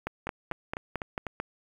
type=two click trains; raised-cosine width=0.5 ms; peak=-16 / -18 dBFS; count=7 / 5; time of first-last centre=0.07-1.4 / 0.27-1.268 s; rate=4.51 / 4.01 Hz; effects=8-bit